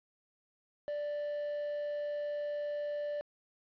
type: tone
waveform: triangle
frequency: 587.3 Hz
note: D5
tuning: in tune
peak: -32 dBFS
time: 0.88-3.21 s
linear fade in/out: 0 ms
effects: resampled to 11025 Hz + 10-bit